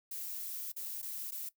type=noise with dropouts; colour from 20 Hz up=violet; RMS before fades=-41 dBFS; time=0.11-1.49 s; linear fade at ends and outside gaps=5 ms; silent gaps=0.719-0.763 / 1.018-1.026 / 1.309-1.319 s; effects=noise-tail reverb RT60 0.1 s tail -18 dB re dry